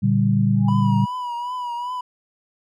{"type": "chord", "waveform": "sine", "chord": "G minor", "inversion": "first", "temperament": "equal with one note detuned", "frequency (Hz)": [116.54, 145.06, 196], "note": ["Bb2", "D3", "G3"], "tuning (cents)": [0, -21, 0], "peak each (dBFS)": [-19, -22, -18], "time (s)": [0.02, 1.06], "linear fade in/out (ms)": 20}
{"type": "tone with exponential growth", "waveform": "sine", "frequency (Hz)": 819, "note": "G#5", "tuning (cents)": -24, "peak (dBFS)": -25, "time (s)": [0.54, 0.69], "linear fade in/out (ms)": 1, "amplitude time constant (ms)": 31}
{"type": "tone with vibrato", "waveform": "triangle", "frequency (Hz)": 976, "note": "B5", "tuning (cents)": -21, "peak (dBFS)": -23, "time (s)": [0.68, 2.01], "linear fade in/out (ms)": 5, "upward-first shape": "triangle", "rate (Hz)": 2.6, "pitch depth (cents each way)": 61}
{"effects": []}